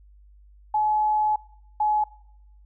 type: tone pair in turn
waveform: sine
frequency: 852 / 847.6 Hz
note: G#5 / G#5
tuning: +44 / +35 cents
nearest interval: unison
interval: 9 cents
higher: first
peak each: -19 dBFS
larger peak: neither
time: 0.74-1.36 / 1.8-2.04 s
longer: first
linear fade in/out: 5 ms
effects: noise-tail reverb RT60 0.8 s tail -22 dB re dry + added 50 Hz sine -49 dBFS peak until 2.65 s